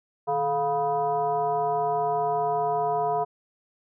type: tone with frequency modulation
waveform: sine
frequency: 705 Hz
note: F5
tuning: 16 cents sharp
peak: -22 dBFS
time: 0.27-3.25 s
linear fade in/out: 20 ms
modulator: 275 Hz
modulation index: 1.1
effects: none